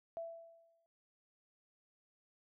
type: tone with exponential decay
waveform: sine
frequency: 666 Hz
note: E5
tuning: 18 cents sharp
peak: -38 dBFS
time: 0.17-0.86 s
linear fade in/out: 0 ms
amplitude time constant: 150 ms
effects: none